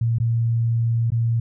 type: tone with dropouts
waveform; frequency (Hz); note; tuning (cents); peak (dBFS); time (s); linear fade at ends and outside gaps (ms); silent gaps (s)
sine; 115.8; A#2; -11; -17; 0.01-1.4; 5; 0.185-0.2 / 1.104-1.119
effects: none